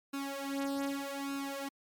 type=tone with flanger; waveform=sawtooth; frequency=277.2 Hz; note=C#4; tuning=in tune; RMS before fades=-37 dBFS; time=0.13-1.69 s; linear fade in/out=10 ms; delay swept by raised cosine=0.75 to 3.85 ms; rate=0.83 Hz; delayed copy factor=+0.85; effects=MP3 96 kbps